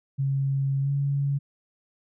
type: tone with pitch glide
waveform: sine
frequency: 136.9 to 140.34 Hz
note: C#3 to C#3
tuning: -21 to +22 cents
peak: -22 dBFS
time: 0.18-1.39 s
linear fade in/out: 20 ms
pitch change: +43 cents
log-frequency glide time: 0.81-0.9 s
effects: none